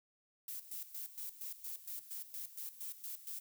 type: noise with tremolo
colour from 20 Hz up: violet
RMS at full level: -44 dBFS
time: 0.48-3.4 s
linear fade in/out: 2 ms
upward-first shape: square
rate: 4.3 Hz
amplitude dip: 75%
effects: none